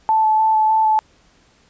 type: tone with vibrato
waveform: sine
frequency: 873 Hz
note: A5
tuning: 14 cents flat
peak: -12 dBFS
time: 0.09-0.99 s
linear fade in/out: 0 ms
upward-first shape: square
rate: 3.3 Hz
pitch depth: 11 cents each way
effects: pink hiss -55 dBFS RMS until 1.69 s + resampled to 16000 Hz